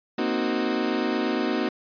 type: chord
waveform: 35% pulse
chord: C half-diminished seventh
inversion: third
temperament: equal with one note detuned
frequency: 233.1 / 261.6 / 311.1 / 371.1 Hz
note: Bb3 / C4 / Eb4 / Gb4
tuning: 0 / 0 / 0 / +5 cents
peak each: -27 dBFS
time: 0.18-1.69 s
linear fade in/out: 5 ms
effects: resampled to 11025 Hz